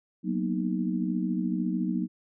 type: chord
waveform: sine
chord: B major seventh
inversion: second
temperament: equal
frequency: 185 / 233.1 / 246.9 / 311.1 Hz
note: F#3 / A#3 / B3 / D#4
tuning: 0 / 0 / 0 / 0 cents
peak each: -29 / -32 / -33 / -32 dBFS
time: 0.23-2.08 s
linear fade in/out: 50 ms
effects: none